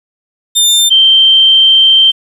sawtooth / sine tone pair in turn, 3601 / 3133 Hz, A7 / G7, +39 / -2 cents, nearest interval major second, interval 241 cents, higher first, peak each -3 dBFS, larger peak neither, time 0.55-0.9 / 0.9-2.12 s, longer second, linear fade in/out 20 ms, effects resampled to 32000 Hz + 7-bit

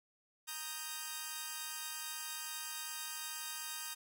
5% pulse chord, Eb major, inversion second, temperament equal, 932.3 / 1244.5 / 1568 Hz, Bb5 / Eb6 / G6, 0 / 0 / 0 cents, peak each -34 dBFS, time 0.47-3.95 s, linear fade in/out 20 ms, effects none

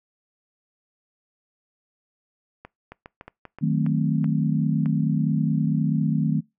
clicks, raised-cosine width 0.5 ms, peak -24 dBFS, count 10, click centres 2.65 / 2.92 / 3.059 / 3.211 / 3.28 / 3.453 / 3.586 / 3.864 / 4.243 / 4.859 s
sine chord, D# diminished seventh, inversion none, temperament equal, 155.56 / 185 / 220 / 261.6 Hz, D#3 / F#3 / A3 / C4, 0 / 0 / 0 / 0 cents, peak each -22 / -27 / -25 / -28 dBFS, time 3.61-6.41 s, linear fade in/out 20 ms
effects noise-tail reverb RT60 0.2 s tail -24 dB re dry

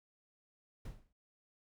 brown noise with exponential decay, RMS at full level -40 dBFS, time 0.85-1.13 s, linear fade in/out 5 ms, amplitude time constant 59 ms, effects none

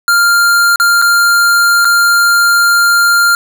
square tone with dropouts, 1397 Hz, F6, in tune, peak -7 dBFS, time 0.08-3.35 s, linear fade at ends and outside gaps 1 ms, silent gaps 0.759-0.799 / 1.017-1.022 / 1.847-1.852 s, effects none

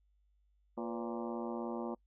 harmonic tone with a mistuned harmonic, 116.5 Hz, A#2, 1 cent flat, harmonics 2 / 3 / 4 / 5 / 6 / 7 / 8 / 9 / 10, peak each -40 / -42 / -45 / -46 / -50 / -49 / -49 / -52 / -54 dBFS, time 0.77-1.95 s, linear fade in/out 10 ms, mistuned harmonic 4, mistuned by +110 cents, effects noise-tail reverb RT60 0.1 s tail -26 dB re dry + added 50 Hz sine -69 dBFS peak until 2.06 s

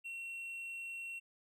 triangle tone, 2725 Hz, F7, 43 cents flat, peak -40 dBFS, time 0.04-1.2 s, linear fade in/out 20 ms, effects none

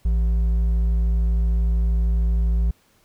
triangle tone with hard clipping, 56.5 Hz, A1, 47 cents sharp, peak -18 dBFS, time 0.05-2.71 s, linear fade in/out 5 ms, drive 8 dB, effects pink hiss -60 dBFS RMS until 3.04 s

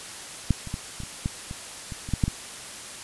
clicks, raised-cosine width 5 ms, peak -7 / -24 / -17 / -23 / -24 / -13 / -22 / -22 / -23 / -11 / -8 / -14 dBFS, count 12, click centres 0.507 / 0.673 / 0.741 / 1.003 / 1.035 / 1.259 / 1.511 / 1.922 / 2.089 / 2.137 / 2.238 / 2.28 s, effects white hiss -39 dBFS RMS until 3.03 s + resampled to 24000 Hz

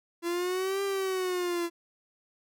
45% pulse exponential two-way sweep, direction up then down, 338.6 to 397.6 to 338.6 Hz, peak -28 dBFS, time 0.22-1.7 s, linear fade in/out 50 ms, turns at 0.83 s, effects none

